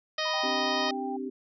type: harmonic tone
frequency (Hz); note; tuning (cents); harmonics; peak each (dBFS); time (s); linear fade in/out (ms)
622.3; D#5; 0; 1 / 2 / 3 / 4 / 5 / 6 / 7 / 8 / 9; -33 / -35 / -34 / -39 / -36 / -37 / -40 / -37 / -42; 0.18-0.91; 5
type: tone with vibrato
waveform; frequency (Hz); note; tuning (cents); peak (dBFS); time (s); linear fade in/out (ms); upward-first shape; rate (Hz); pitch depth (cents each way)
sine; 980; B5; -14; -34; 0.25-0.89; 5; sine; 19; 24
type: tone with pitch glide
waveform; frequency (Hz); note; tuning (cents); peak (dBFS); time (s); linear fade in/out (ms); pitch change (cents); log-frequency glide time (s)
sine; 783 to 789.4; G5 to G5; -2 to +12; -34; 0.33-1.17; 10; +14; 0.63-0.93
type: chord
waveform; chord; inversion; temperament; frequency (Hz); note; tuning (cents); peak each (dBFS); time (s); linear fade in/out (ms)
sine; C suspended second; none; equal with one note detuned; 261.6 / 293.7 / 390.2; C4 / D4 / G4; 0 / 0 / -8; -34 / -39 / -36; 0.43-1.3; 10
effects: none